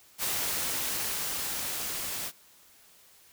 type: noise with level ramp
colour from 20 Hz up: white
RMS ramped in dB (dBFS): -30 to -35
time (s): 0.18-2.32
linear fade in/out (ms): 50
effects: white hiss -58 dBFS RMS until 3.32 s